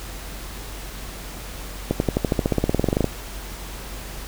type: accelerating click train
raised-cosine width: 2 ms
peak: -5 dBFS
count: 20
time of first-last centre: 1.91-3.043 s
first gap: 91 ms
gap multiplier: 0.95
effects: added 47 Hz sine -34 dBFS peak until 4.27 s + pink hiss -37 dBFS RMS until 4.27 s